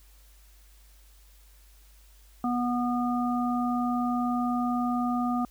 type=harmonic tone; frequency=244 Hz; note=B3; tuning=21 cents flat; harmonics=1 / 3 / 5; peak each=-26 / -31 / -33 dBFS; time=2.44-5.45 s; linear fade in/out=2 ms; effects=added 50 Hz sine -53 dBFS peak until 5.5 s + white hiss -61 dBFS RMS until 5.5 s